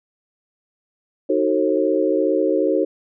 sine chord, D# diminished seventh, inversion none, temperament just, 311.1 / 373.4 / 448 / 537.6 Hz, D#4 / F#4 / A4 / C5, 0 / +16 / +31 / +47 cents, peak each -21 / -21 / -22 / -21 dBFS, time 1.29-2.85 s, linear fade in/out 10 ms, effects none

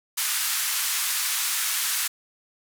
white band-pass noise, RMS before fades -26 dBFS, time 0.17-2.08 s, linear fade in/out 10 ms, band 1100 to 14000 Hz, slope 24 dB/octave, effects none

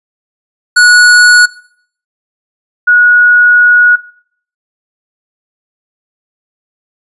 square / sine tone pair in turn, 1463 / 1456.2 Hz, F#6 / F#6, -20 / -28 cents, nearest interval unison, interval 8 cents, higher first, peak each -3 dBFS, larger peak neither, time 0.76-1.46 / 2.87-3.96 s, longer second, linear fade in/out 10 ms, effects noise-tail reverb RT60 0.6 s tail -20 dB re dry + resampled to 24000 Hz

